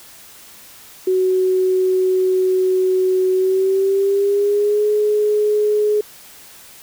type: tone with pitch glide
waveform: sine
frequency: 372.6 to 420.7 Hz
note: F#4 to G#4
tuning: +12 to +22 cents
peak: -13 dBFS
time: 1.07-6.01 s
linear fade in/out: 5 ms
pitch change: +210 cents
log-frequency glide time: 3.33-4.86 s
effects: white hiss -42 dBFS RMS until 6.82 s